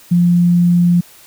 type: tone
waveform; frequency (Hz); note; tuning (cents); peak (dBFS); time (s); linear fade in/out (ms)
sine; 174.61; F3; 0; -8; 0.11-1.01; 10
effects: white hiss -43 dBFS RMS until 1.26 s